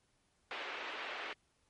white band-pass noise, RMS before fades -43 dBFS, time 0.51-1.33 s, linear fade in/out 0 ms, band 340 to 2900 Hz, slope 24 dB/octave, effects pink hiss -75 dBFS RMS until 1.69 s + MP3 48 kbps

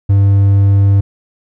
triangle tone, 99.2 Hz, G2, 21 cents sharp, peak -4 dBFS, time 0.09-1.01 s, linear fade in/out 10 ms, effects none

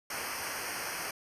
pink noise with comb filter, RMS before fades -37 dBFS, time 0.1-1.11 s, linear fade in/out 5 ms, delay 0.27 ms, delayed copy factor -1, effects resampled to 32000 Hz

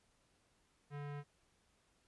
square tone with low-pass filter, 144.6 Hz, D3, 27 cents flat, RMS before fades -45 dBFS, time 0.9-1.24 s, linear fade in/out 50 ms, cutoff 2000 Hz, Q 1.2, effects pink hiss -75 dBFS RMS until 2.07 s + resampled to 24000 Hz

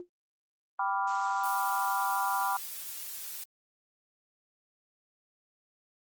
sine tone with exponential decay, 353 Hz, F4, 19 cents sharp, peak -35 dBFS, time 0-0.09 s, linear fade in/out 1 ms, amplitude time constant 18 ms
sine chord, G dominant seventh, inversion none, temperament equal, 784 / 987.8 / 1174.7 / 1396.9 Hz, G5 / B5 / D6 / F6, 0 / 0 / 0 / 0 cents, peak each -32 / -31 / -34 / -36 dBFS, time 0.79-2.57 s, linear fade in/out 5 ms
blue noise, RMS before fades -40 dBFS, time 1.07-3.44 s, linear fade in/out 5 ms
effects Opus 24 kbps

